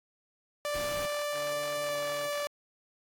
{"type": "tone with pitch glide", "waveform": "sawtooth", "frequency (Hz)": [587.3, 582.2], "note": ["D5", "D5"], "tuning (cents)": [0, -15], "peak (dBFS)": -27, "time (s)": [0.65, 2.47], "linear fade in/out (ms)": 0, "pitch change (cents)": -15, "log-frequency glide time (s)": [1.85, 1.95]}
{"type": "noise", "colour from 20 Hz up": "pink", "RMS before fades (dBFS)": -41, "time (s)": [0.74, 1.06], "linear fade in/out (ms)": 2}
{"type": "tone", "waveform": "10% pulse", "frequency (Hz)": 146.1, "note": "D3", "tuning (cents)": -9, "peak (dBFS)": -37, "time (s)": [1.32, 2.31], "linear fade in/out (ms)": 50}
{"effects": ["AAC 64 kbps"]}